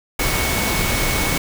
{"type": "tone in noise", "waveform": "sine", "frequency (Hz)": 2217, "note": "C#7", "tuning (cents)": 0, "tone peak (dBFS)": -26, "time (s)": [0.19, 1.38], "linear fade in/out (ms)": 5, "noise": "pink", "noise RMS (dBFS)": -20, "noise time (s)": [0.19, 1.38], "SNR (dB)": -9, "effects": []}